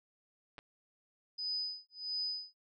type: clicks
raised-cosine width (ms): 0.3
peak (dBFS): -32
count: 2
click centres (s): 0.582 / 0.589
type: tone with tremolo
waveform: sine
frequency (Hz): 4994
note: D#8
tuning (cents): +6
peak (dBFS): -33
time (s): 1.38-2.55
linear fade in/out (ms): 10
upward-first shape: sine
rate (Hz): 1.5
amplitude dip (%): 100
effects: none